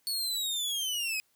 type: linear sweep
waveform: sawtooth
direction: down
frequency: 4435 to 2499 Hz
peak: -27 dBFS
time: 0.07-1.2 s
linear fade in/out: 0 ms
effects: white hiss -71 dBFS RMS until 1.35 s